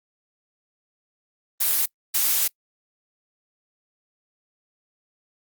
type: noise bursts at uneven times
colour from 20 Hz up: blue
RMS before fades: -21 dBFS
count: 2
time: 1.6-1.86 / 2.14-2.48 s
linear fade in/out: 10 ms
effects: noise-tail reverb RT60 0.1 s tail -26 dB re dry + Opus 32 kbps